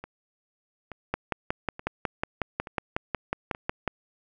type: two click trains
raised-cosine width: 0.5 ms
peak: -11 / -23 dBFS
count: 16 / 5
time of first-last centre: 1.14-3.877 / 0.04-3.549 s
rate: 5.48 / 1.14 Hz
effects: none